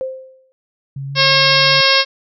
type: tone with exponential decay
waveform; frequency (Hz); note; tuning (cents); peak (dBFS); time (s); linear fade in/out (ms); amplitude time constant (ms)
sine; 523; C5; -1; -17; 0.01-0.52; 0; 110
type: tone with pitch glide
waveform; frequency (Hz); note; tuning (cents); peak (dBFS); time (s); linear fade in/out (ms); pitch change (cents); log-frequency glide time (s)
sine; 137.2 to 144.35; C#3 to D3; -17 to -30; -23; 0.96-1.81; 5; +87; 1.07-1.24
type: harmonic tone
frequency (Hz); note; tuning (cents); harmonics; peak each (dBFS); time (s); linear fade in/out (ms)
541; C#5; -42; 1 / 2 / 3 / 4 / 5 / 6 / 7 / 8 / 9 / 10; -19 / -19 / -19 / -19 / -19 / -19 / -19 / -19 / -19 / -19; 1.15-2.05; 50
effects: none